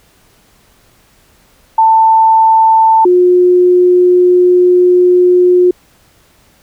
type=tone pair in turn; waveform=sine; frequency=890 / 359.4 Hz; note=A5 / F4; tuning=+20 / +50 cents; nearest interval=octave + major third; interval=1570 cents; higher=first; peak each=-4 dBFS; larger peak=neither; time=1.78-3.05 / 3.05-5.71 s; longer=second; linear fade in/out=5 ms; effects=pink hiss -49 dBFS RMS until 6.62 s